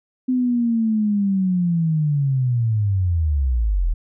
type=linear sweep; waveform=sine; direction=down; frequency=257.2 to 37.23 Hz; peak=-16 dBFS; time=0.28-3.94 s; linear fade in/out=10 ms; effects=none